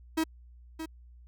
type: tone with echo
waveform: 45% pulse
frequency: 320.2 Hz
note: D#4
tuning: 50 cents sharp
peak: -25 dBFS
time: 0.17-0.24 s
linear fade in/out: 10 ms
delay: 620 ms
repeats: 1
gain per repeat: -10 dB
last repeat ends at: 0.86 s
effects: added 60 Hz sine -50 dBFS peak until 1.27 s